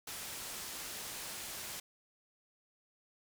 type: low-pass noise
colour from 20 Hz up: white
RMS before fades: -44 dBFS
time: 0.07-1.8 s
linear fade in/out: 5 ms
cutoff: 12000 Hz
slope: 12 dB/octave
effects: none